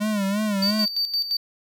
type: tone with vibrato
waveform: square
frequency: 204.6 Hz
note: G#3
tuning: 26 cents flat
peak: -22 dBFS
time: 0-0.86 s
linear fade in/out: 20 ms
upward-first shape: sine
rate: 2.9 Hz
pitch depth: 96 cents each way
type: tone with tremolo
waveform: triangle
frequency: 4608 Hz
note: D8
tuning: 34 cents flat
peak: -19 dBFS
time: 0.62-1.37 s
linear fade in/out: 5 ms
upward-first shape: square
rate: 5.8 Hz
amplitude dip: 65%
effects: none